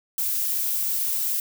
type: noise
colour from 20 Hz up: violet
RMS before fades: -25 dBFS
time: 0.18-1.4 s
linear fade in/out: 2 ms
effects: none